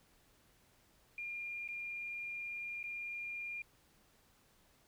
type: tone with dropouts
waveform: sine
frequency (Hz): 2406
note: D7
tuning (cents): +41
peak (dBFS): -40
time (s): 1.18-3.62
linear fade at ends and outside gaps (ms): 2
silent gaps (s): 1.678-1.687 / 2.83-2.839
effects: pink hiss -69 dBFS RMS until 4.87 s